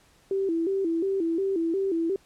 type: tone with vibrato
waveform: sine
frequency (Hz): 358.6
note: F4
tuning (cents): +46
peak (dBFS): -23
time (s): 0.31-2.16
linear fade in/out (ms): 2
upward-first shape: square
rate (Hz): 2.8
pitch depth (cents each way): 140
effects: pink hiss -60 dBFS RMS until 2.25 s + low-pass 11000 Hz 12 dB/octave